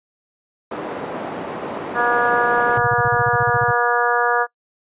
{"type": "band-pass noise", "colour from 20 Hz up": "white", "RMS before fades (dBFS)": -28, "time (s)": [0.71, 2.78], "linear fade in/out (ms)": 5, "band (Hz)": [220, 710], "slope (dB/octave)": 12}
{"type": "harmonic tone", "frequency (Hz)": 240, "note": "B3", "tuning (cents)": -49, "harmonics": [2, 3, 4, 5, 6, 7], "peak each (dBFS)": [-22, -22, -22, -22, -22, -22], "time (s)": [1.94, 4.47], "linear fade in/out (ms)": 50}
{"type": "click train", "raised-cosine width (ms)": 2, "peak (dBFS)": -23, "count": 6, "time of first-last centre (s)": [2.58, 3.165], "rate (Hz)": 8.54}
{"type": "tone bursts", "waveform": "triangle", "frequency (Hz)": 123.47, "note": "B2", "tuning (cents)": 0, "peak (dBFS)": -19, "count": 14, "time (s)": [2.77, 3.712], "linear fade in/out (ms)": 5, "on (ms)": 32, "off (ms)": 38}
{"effects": ["noise-tail reverb RT60 0.1 s tail -24 dB re dry", "resampled to 8000 Hz"]}